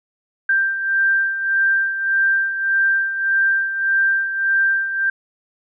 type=beating tone pair; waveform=sine; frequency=1577 / 1578.7 Hz; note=G6 / G6; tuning=+10 / +12 cents; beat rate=1.7 Hz; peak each=-16 / -23 dBFS; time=0.49-5.1 s; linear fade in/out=5 ms; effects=none